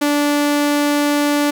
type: tone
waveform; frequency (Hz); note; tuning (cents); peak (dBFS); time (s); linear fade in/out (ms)
sawtooth; 291.3; D4; -14; -10; 0.01-1.51; 10
effects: none